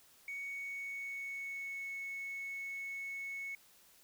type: tone with pitch glide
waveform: sine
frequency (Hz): 2232 to 2205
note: C#7 to C#7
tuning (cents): +11 to -10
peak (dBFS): -38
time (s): 0.28-3.55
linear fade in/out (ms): 2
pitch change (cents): -21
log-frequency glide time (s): 0.39-1.88
effects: tanh soft clip ceiling -37 dBFS + white hiss -64 dBFS RMS until 4.03 s